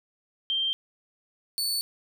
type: tone pair in turn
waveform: sine / sawtooth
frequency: 3160 / 4469 Hz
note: G7 / C#8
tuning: +13 / +13 cents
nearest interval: tritone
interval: 600 cents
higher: second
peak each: -24 / -23 dBFS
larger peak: second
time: 0.5-0.73 / 1.58-1.81 s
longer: neither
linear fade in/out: 0 ms
effects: none